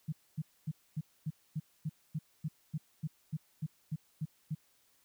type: tone bursts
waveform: sine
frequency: 154.9 Hz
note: D#3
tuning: 7 cents flat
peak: -32 dBFS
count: 16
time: 0.08-4.55 s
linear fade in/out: 10 ms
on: 45 ms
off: 250 ms
effects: white hiss -70 dBFS RMS until 5.04 s